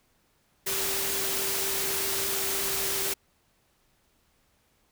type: tone in noise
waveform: sine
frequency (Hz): 390.3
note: G4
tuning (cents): -8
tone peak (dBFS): -37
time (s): 0.66-3.14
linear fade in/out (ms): 10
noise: white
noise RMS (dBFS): -29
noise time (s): 0.66-3.14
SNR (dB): -11
effects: pink hiss -68 dBFS RMS until 4.91 s